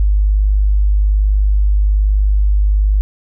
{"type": "tone", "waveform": "sine", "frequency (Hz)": 50.6, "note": "G#1", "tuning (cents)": -44, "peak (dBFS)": -9, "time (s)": [0, 3.01], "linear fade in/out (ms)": 0, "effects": []}